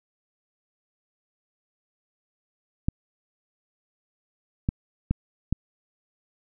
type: clicks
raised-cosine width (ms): 5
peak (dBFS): -10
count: 4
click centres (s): 2.885 / 4.689 / 5.11 / 5.526
effects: none